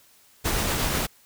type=noise with tremolo; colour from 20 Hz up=pink; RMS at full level=-24 dBFS; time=0.44-1.07 s; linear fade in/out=20 ms; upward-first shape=triangle; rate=8.2 Hz; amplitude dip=25%; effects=white hiss -57 dBFS RMS until 1.25 s